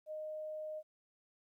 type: tone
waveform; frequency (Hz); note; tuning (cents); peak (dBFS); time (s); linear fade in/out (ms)
sine; 618; D#5; -12; -40; 0.06-0.83; 50
effects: 13-bit